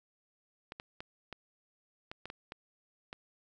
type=clicks; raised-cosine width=0.3 ms; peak=-26 dBFS; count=9; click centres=0.721 / 0.799 / 1.005 / 1.327 / 2.115 / 2.256 / 2.301 / 2.521 / 3.129 s; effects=none